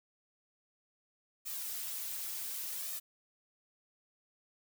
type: noise with flanger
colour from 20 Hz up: blue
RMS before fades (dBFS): -40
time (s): 1.45-3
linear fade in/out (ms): 20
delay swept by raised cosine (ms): 1.6 to 5.4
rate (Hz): 0.68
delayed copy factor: +0.7
effects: none